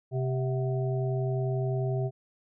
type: harmonic tone with a mistuned harmonic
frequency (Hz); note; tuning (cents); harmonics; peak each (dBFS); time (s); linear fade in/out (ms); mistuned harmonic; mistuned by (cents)
130; C3; -11; 1 / 3 / 5 / 6; -27 / -33 / -37 / -43; 0.11-2.11; 50; 6; -88
effects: none